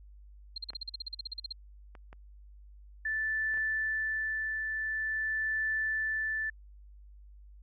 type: tone bursts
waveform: sine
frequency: 4186 Hz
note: C8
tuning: in tune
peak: -34 dBFS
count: 16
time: 0.56-1.525 s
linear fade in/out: 5 ms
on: 20 ms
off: 43 ms
type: clicks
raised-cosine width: 0.5 ms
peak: -35 dBFS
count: 6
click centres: 0.704 / 0.734 / 1.952 / 2.129 / 3.542 / 3.574 s
type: tone with tremolo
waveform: sine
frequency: 1757 Hz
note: A6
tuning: 3 cents flat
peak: -28 dBFS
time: 3.05-6.5 s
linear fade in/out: 5 ms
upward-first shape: triangle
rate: 0.47 Hz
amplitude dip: 35%
effects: added 50 Hz sine -50 dBFS peak until 7.62 s